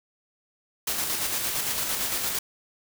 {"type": "noise with tremolo", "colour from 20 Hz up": "white", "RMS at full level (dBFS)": -27, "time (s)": [0.87, 2.39], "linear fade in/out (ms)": 5, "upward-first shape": "square", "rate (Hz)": 8.8, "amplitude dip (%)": 30, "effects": []}